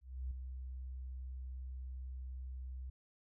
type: tone with ADSR envelope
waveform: sine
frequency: 64.1 Hz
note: C2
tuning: 35 cents flat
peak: -36 dBFS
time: 0.01-2.9 s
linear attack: 300 ms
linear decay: 4 ms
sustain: -6 dB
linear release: 6 ms
effects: none